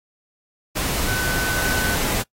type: tone in noise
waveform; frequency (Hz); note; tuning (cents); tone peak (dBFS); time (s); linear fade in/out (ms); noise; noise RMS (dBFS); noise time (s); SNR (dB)
sine; 1508; F#6; +32; -24; 1.07-1.96; 20; pink; -23; 0.75-2.23; -4
effects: noise-tail reverb RT60 0.1 s tail -21 dB re dry + AAC 48 kbps